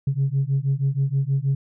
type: beating tone pair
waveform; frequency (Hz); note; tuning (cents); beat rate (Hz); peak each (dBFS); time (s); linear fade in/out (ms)
sine; 134.1 / 140.4; C3 / C#3; +43 / +22; 6.3; -21; 0.07-1.55; 5
effects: tanh soft clip ceiling -14 dBFS